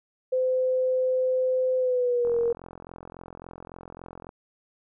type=tone with pitch glide; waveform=sine; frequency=513 to 470.4 Hz; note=C5 to A#4; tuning=-34 to +16 cents; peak=-21 dBFS; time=0.32-2.53 s; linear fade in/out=10 ms; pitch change=-150 cents; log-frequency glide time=1.78-2.37 s
type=click train; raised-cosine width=1 ms; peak=-27 dBFS; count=90; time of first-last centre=2.25-4.291 s; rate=43.6 Hz
effects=none